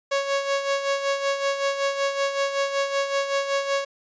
sawtooth tone with tremolo, 554.4 Hz, C#5, in tune, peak -16 dBFS, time 0.11-3.85 s, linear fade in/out 10 ms, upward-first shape sine, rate 5.3 Hz, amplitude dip 60%, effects resampled to 16000 Hz

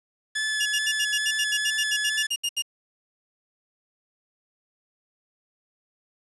sawtooth tone with vibrato, 1721 Hz, A6, 39 cents flat, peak -21 dBFS, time 0.35-2.27 s, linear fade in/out 10 ms, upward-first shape sine, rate 2.3 Hz, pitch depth 14 cents each way
sawtooth tone bursts, 2837 Hz, F7, 27 cents sharp, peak -20 dBFS, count 16, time 0.6-2.623 s, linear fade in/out 10 ms, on 58 ms, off 73 ms
effects resampled to 24000 Hz + 8-bit

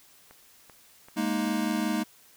click train, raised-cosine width 0.5 ms, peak -34 dBFS, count 4, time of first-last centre 0.31-1.473 s, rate 2.58 Hz
square chord, Ab suspended second, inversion none, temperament equal, 207.7 / 233.1 / 311.1 Hz, Ab3 / Bb3 / Eb4, 0 / 0 / 0 cents, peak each -31 dBFS, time 1.16-2.04 s, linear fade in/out 20 ms
effects white hiss -57 dBFS RMS until 2.36 s

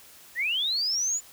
sine linear sweep, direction up, 1769 to 7100 Hz, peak -24 dBFS, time 0.35-1.21 s, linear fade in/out 50 ms, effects white hiss -51 dBFS RMS until 1.32 s

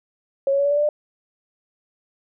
sine tone with pitch steps, 548 / 556 / 564.1 / 572.3 / 580.6 / 589 / 597.6 Hz, C#5 / C#5 / C#5 / D5 / D5 / D5 / D5, -20 / +5 / +30 / -45 / -20 / +5 / +30 cents, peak -16 dBFS, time 0.47-0.89 s, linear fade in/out 2 ms, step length 60 ms, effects none

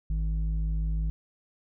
square tone with low-pass filter, 53 Hz, G#1, 36 cents sharp, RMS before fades -28 dBFS, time 0.1-1.1 s, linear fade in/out 0 ms, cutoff 120 Hz, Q 3.8, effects none

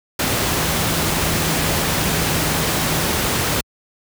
sine tone in noise, 158.8 Hz, D#3, 36 cents sharp, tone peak -26 dBFS, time 0.51-3.06 s, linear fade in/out 5 ms, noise pink, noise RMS -19 dBFS, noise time 0.19-3.61 s, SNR -10 dB, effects high-pass 60 Hz 12 dB/octave

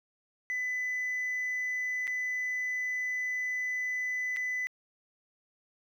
sine tone with dropouts, 2002 Hz, B6, 23 cents sharp, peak -28 dBFS, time 0.5-4.67 s, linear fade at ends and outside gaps 0 ms, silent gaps 2.071-2.077 / 4.363-4.369 s, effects tanh soft clip ceiling -28 dBFS + 10-bit

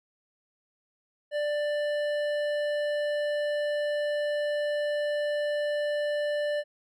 sine tone with hard clipping, 590 Hz, D5, 8 cents sharp, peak -28 dBFS, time 1.31-6.64 s, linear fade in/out 50 ms, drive 11 dB, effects none

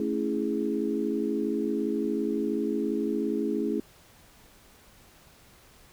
sine chord, A major seventh, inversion none, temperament equal, 220 / 277.2 / 329.6 / 415.3 Hz, A3 / C#4 / E4 / G#4, 0 / 0 / 0 / 0 cents, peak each -31 dBFS, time 0-3.8 s, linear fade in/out 2 ms, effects pink hiss -56 dBFS RMS until 5.92 s

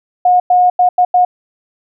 sine tone bursts at uneven times, 722 Hz, F#5, 43 cents flat, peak -6 dBFS, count 5, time 0.25-0.4 / 0.5-0.7 / 0.79-0.89 / 0.98-1.05 / 1.14-1.25 s, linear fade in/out 5 ms, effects none

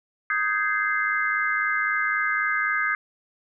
sine chord, Ab major seventh, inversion second, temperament just, 1245.9 / 1557.4 / 1661.2 / 2077 Hz, Eb6 / G6 / Ab6 / C7, +2 / -12 / 0 / -13 cents, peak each -27 dBFS, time 0.3-2.95 s, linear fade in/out 2 ms, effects none

